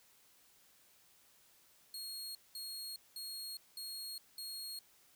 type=tone bursts; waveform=sawtooth; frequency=4288 Hz; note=C8; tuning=42 cents sharp; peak=-40 dBFS; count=5; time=1.94-4.79 s; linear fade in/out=2 ms; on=410 ms; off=200 ms; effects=white hiss -67 dBFS RMS until 5.15 s